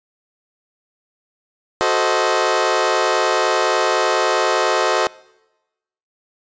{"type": "chord", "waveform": "20% pulse", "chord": "F# diminished seventh", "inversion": "none", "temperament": "equal with one note detuned", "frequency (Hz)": [370, 440, 523.3, 628], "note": ["F#4", "A4", "C5", "Eb5"], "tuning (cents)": [0, 0, 0, 16], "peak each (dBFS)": -16, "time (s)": [1.81, 5.07], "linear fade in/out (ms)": 0, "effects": ["noise-tail reverb RT60 1.0 s tail -23 dB re dry", "resampled to 16000 Hz"]}